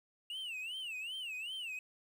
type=tone with vibrato; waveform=triangle; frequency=2797 Hz; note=F7; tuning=2 cents sharp; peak=-38 dBFS; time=0.3-1.79 s; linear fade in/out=2 ms; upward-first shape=sine; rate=2.6 Hz; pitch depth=200 cents each way; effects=11-bit